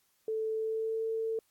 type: tone with pitch glide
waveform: sine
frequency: 440 to 447.2 Hz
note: A4 to A4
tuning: 0 to +28 cents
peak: -30 dBFS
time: 0.28-1.39 s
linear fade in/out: 2 ms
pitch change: +28 cents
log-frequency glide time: 0.54-1.03 s
effects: white hiss -72 dBFS RMS until 1.5 s + AAC 64 kbps